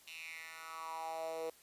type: tone with high-pass filter sweep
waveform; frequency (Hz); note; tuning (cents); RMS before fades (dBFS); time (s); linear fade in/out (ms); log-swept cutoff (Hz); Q
10% pulse; 162.1; E3; -29; -44; 0.07-1.5; 5; 3000 to 460; 5.1
effects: white hiss -63 dBFS RMS until 1.62 s + resampled to 32000 Hz

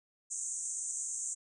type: band-pass noise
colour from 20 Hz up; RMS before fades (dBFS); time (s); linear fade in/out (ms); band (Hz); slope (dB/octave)
pink; -38; 0.3-1.35; 20; 6400 to 8700; 96
effects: none

